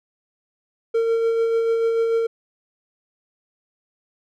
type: tone with tremolo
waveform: triangle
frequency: 456.8 Hz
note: A#4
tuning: 35 cents flat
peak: -14 dBFS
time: 0.94-2.27 s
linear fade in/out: 10 ms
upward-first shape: sine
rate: 6.8 Hz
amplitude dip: 30%
effects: none